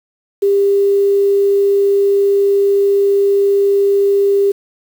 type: tone with quantisation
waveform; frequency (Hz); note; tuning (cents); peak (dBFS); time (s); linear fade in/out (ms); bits
sine; 399.2; G4; +32; -9; 0.42-4.52; 10; 6
effects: none

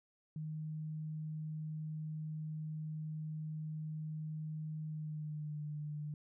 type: tone with pitch glide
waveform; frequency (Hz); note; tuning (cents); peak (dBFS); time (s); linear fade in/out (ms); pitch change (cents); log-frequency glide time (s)
sine; 155.2 to 149.57; D#3 to D3; -4 to +32; -39; 0.36-6.14; 2; -64; 4.86-5.63
effects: none

